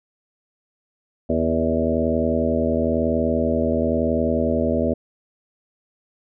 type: harmonic tone with a mistuned harmonic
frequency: 81 Hz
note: E2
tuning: 30 cents flat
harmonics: 1 / 2 / 3 / 4 / 5 / 6 / 7 / 8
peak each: -27 / -32 / -22 / -29 / -27 / -27 / -25 / -27 dBFS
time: 1.29-4.94 s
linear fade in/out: 10 ms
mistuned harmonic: 7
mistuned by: +31 cents
effects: none